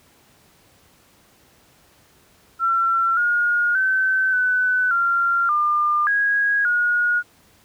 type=tone with pitch steps; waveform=sine; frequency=1354 / 1431 / 1534 / 1501 / 1383 / 1200 / 1649 / 1443 Hz; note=E6 / F6 / G6 / F#6 / F6 / D6 / G#6 / F#6; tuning=+46 / +42 / -38 / +24 / -17 / +37 / -13 / -44 cents; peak=-16 dBFS; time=2.59-7.23 s; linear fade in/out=50 ms; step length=580 ms; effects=pink hiss -55 dBFS RMS until 7.64 s + high-pass 60 Hz 12 dB/octave